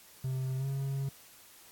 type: tone with pitch glide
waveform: triangle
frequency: 130.81 to 136.68 Hz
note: C3 to C#3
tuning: 0 to -24 cents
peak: -29 dBFS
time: 0.24-1.09 s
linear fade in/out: 5 ms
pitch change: +76 cents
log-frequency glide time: 0.57-0.66 s
effects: white hiss -56 dBFS RMS until 1.71 s + AAC 64 kbps